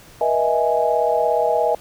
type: chord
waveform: sine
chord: E major seventh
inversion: second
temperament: equal with one note detuned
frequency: 481.5 / 622.3 / 659.3 / 830.6 Hz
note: B4 / D#5 / E5 / G#5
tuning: -44 / 0 / 0 / 0 cents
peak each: -21 dBFS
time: 0.21-1.75 s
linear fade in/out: 2 ms
effects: pink hiss -46 dBFS RMS until 1.8 s